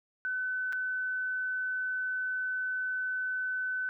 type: tone with dropouts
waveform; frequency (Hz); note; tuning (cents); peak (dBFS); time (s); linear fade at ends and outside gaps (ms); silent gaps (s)
sine; 1511; F#6; +36; -30; 0.25-3.89; 0; 0.725-0.73
effects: none